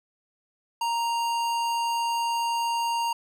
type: tone with hard clipping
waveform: sine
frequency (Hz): 932.3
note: A#5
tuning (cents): 0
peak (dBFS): -26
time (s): 0.81-3.13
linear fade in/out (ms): 5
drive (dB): 17
effects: none

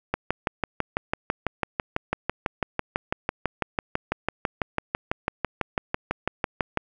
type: click train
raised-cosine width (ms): 0.5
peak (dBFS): -8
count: 41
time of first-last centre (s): 0.14-6.773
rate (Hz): 6.03
effects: none

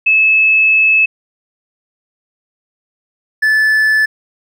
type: tone pair in turn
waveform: sine / triangle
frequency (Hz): 2600 / 1740.7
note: E7 / A6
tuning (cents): -24 / -19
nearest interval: perfect fifth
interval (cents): 695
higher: first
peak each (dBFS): -7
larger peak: neither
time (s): 0.06-1.06 / 3.42-4.06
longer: first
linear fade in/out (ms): 10
effects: none

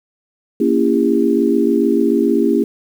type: chord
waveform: sine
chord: A# diminished seventh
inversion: none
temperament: just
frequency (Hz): 233.1 / 279.7 / 335.6 / 402.8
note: A#3 / C#4 / E4 / G4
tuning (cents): 0 / +16 / +31 / +47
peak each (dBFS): -17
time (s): 0.6-2.64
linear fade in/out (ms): 5
effects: 7-bit

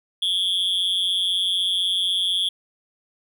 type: tone with amplitude modulation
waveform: triangle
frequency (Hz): 3359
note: G#7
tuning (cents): +19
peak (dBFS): -14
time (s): 0.22-2.49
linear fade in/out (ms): 5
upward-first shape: sine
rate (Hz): 184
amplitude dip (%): 95
effects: none

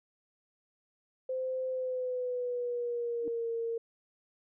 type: tone with pitch glide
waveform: sine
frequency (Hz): 517 to 460.6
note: C5 to A#4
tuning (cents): -21 to -21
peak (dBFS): -31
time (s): 1.29-3.78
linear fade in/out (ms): 5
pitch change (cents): -200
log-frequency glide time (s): 1.69-3.49
type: tone with exponential growth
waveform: sine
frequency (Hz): 303.2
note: D#4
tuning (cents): -45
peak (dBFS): -34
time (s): 3.2-3.28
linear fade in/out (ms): 1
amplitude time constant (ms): 17
effects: none

